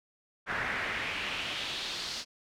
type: noise with band-pass filter sweep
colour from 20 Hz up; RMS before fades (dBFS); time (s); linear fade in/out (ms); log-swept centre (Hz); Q
brown; -35; 0.46-2.25; 50; 1600 to 4900; 2.5
effects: none